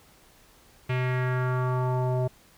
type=tone with low-pass filter sweep; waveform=square; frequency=127 Hz; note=B2; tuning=49 cents sharp; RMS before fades=-26 dBFS; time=0.89-2.28 s; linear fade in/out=10 ms; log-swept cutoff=2500 to 660 Hz; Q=2.8; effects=pink hiss -57 dBFS RMS until 2.57 s